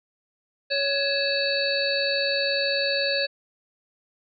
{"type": "harmonic tone with a mistuned harmonic", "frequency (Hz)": 558, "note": "C#5", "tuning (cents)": 11, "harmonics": [1, 3, 5, 7, 8], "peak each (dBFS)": [-26, -29, -30, -31, -27], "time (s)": [0.7, 3.27], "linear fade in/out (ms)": 20, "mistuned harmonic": 5, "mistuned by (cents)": -110, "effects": []}